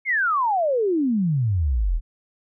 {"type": "exponential sweep", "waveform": "sine", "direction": "down", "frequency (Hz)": [2217, 35.89], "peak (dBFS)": -18, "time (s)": [0.05, 2.01], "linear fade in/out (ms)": 50, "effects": []}